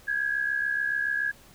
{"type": "tone pair together", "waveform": "sine", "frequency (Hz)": [1609, 1676], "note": ["G6", "G#6"], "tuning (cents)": [45, 15], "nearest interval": "minor second", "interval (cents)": 70, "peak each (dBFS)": [-30, -26], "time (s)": [0.07, 1.32], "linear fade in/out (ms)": 20, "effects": ["pink hiss -54 dBFS RMS until 1.54 s"]}